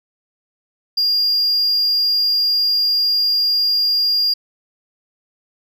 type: tone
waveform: sine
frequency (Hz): 4817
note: D8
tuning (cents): +43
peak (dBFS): -11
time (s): 0.97-4.34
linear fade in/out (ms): 10
effects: tanh soft clip ceiling -13 dBFS